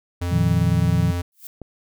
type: tone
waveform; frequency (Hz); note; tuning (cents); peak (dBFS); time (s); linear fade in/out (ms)
square; 87.8; F2; +10; -23; 0.21-1.22; 10
type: chord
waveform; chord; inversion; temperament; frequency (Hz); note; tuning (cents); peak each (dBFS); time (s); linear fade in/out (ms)
sine; Bb suspended fourth; none; equal; 116.54 / 155.56 / 174.61; Bb2 / Eb3 / F3; 0 / 0 / 0; -21; 0.31-1.11; 10
type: noise with exponential growth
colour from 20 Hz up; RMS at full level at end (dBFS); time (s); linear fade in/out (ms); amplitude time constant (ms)
violet; -33; 1.32-1.47; 1; 32
type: click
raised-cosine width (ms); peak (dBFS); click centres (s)
2; -21; 1.617
effects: none